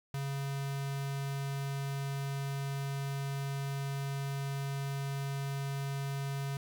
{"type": "tone with notch filter", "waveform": "square", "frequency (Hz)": 138.59, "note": "C#3", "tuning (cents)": 0, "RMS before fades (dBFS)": -36, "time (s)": [0.14, 6.57], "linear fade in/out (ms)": 2, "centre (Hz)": 320, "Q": 1.2, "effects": ["10-bit"]}